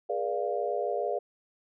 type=chord; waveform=sine; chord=G# diminished seventh; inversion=none; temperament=equal with one note detuned; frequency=415.3 / 482 / 587.3 / 698.5 Hz; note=G#4 / B4 / D5 / F5; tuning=0 / -42 / 0 / 0 cents; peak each=-33 dBFS; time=0.09-1.19 s; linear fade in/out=10 ms; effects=none